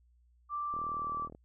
sine tone with pitch glide, 1174.7 to 1162.5 Hz, D6 to D6, 0 to -18 cents, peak -33 dBFS, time 0.49-1.29 s, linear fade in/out 50 ms, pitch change -18 cents, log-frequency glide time 0.76-1.14 s
click train, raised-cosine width 2 ms, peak -35 dBFS, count 25, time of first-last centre 0.74-1.349 s, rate 39.4 Hz
effects added 60 Hz sine -63 dBFS peak until 1.44 s

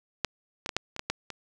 clicks, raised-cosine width 0.2 ms, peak -8 / -15 / -13 / -8 / -22 / -14 / -10 / -20 dBFS, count 8, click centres 0.247 / 0.661 / 0.692 / 0.766 / 0.964 / 0.994 / 1.1 / 1.303 s, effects none

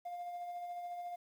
triangle tone with tremolo, 704 Hz, F5, 14 cents sharp, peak -36 dBFS, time 0.05-1.16 s, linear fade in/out 10 ms, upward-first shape sine, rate 14 Hz, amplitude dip 40%, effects tanh soft clip ceiling -35 dBFS + 11-bit

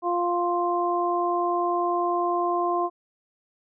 harmonic tone, 350 Hz, F4, 4 cents sharp, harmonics 1 / 2 / 3, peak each -26 / -26 / -26 dBFS, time 0.02-2.9 s, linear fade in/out 50 ms, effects none

